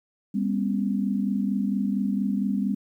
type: tone cluster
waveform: sine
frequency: 200.3 / 244.5 / 269 Hz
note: G3 / B3 / C4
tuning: +38 / -17 / +48 cents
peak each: -24 / -29 / -30 dBFS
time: 0.34-2.75 s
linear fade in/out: 10 ms
effects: 10-bit